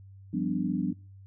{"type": "chord", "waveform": "sine", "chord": "G dominant seventh", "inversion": "third", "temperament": "equal with one note detuned", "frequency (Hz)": [174.61, 196, 250, 293.7], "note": ["F3", "G3", "B3", "D4"], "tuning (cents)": [0, 0, 21, 0], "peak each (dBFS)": -32, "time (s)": [0.33, 0.93], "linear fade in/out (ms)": 10, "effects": ["noise-tail reverb RT60 0.4 s tail -24 dB re dry", "added 97 Hz sine -47 dBFS peak until 1.26 s"]}